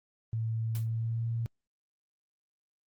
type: tone with pitch glide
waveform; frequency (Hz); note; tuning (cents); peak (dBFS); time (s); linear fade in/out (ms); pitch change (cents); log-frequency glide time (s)
sine; 112.6 to 115.5; A2 to A#2; +40 to -16; -29; 0.33-1.46; 0; +44; 0.84-1.28
type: noise with exponential decay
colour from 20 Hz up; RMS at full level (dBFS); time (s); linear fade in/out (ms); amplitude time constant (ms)
white; -40; 0.75-0.9; 1; 31
effects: Opus 24 kbps